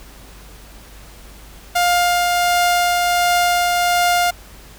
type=tone with tremolo; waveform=sawtooth; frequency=705 Hz; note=F5; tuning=16 cents sharp; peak=-9 dBFS; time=1.75-4.31 s; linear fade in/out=10 ms; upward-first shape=triangle; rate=1.4 Hz; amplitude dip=25%; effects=added 50 Hz sine -41 dBFS peak until 4.78 s + pink hiss -43 dBFS RMS until 4.78 s